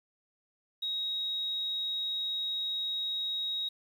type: tone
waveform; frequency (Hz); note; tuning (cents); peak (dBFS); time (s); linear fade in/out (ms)
triangle; 3789; A#7; +27; -27; 0.82-3.69; 10
effects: tanh soft clip ceiling -29 dBFS + 10-bit